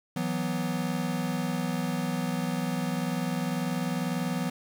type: chord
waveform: square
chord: E suspended second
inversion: none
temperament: equal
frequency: 164.81 / 185 / 246.9 Hz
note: E3 / F#3 / B3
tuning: 0 / 0 / 0 cents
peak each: -33 dBFS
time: 0.16-4.5 s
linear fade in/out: 5 ms
effects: 9-bit